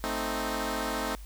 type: chord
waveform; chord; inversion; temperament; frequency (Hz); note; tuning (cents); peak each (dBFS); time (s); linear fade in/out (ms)
10% pulse; A diminished; none; equal; 220 / 261.6 / 311.1; A3 / C4 / Eb4; 0 / 0 / 0; -26; 0.04-1.15; 0
effects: added 50 Hz sine -41 dBFS peak until 1.25 s + white hiss -55 dBFS RMS until 1.25 s